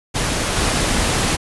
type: noise with level steps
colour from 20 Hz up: pink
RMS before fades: -20 / -18 dBFS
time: 0.14-1.37 s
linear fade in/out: 20 ms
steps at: 0.56 s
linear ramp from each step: 10 ms
effects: resampled to 24000 Hz

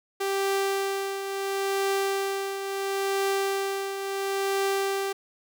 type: tone with tremolo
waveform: sawtooth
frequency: 392 Hz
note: G4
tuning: in tune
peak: -19 dBFS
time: 0.2-5.13 s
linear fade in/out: 10 ms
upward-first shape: triangle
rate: 0.73 Hz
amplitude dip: 60%
effects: none

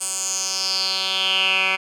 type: tone with band-pass filter sweep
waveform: 10% pulse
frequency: 190 Hz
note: F#3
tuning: 46 cents sharp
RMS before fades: -22 dBFS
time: 0-1.77 s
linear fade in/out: 20 ms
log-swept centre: 8500 to 2200 Hz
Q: 5
effects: none

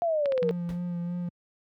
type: exponential sweep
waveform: sine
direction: down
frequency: 698.5 to 457.1 Hz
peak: -23 dBFS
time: 0.02-0.51 s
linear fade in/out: 0 ms
type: clicks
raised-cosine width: 0.3 ms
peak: -20 dBFS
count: 5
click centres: 0.258 / 0.322 / 0.378 / 0.429 / 0.492 s
type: tone with vibrato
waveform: triangle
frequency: 174.61 Hz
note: F3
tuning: in tune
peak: -27 dBFS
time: 0.42-1.29 s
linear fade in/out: 5 ms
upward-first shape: sine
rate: 3 Hz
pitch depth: 22 cents each way
type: noise with exponential decay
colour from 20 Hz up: brown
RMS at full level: -33 dBFS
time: 0.69-0.85 s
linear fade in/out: 1 ms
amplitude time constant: 34 ms
effects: high-pass 80 Hz 12 dB/octave

